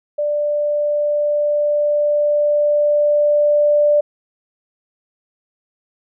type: tone with level ramp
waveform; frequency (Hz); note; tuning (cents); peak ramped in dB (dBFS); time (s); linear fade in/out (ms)
sine; 590; D5; +8; -16 to -10; 0.18-4.01; 10
effects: none